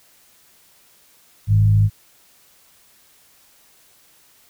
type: tone with frequency modulation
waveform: sine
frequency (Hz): 103.83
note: G#2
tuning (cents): 0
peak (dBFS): -11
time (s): 1.47-1.9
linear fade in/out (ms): 50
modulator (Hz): 53.6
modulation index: 0.47
effects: white hiss -54 dBFS RMS until 4.49 s